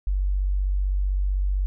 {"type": "tone", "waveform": "sine", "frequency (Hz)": 47.85, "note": "G1", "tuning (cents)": -41, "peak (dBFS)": -20, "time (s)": [0.07, 1.66], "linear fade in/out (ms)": 0, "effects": []}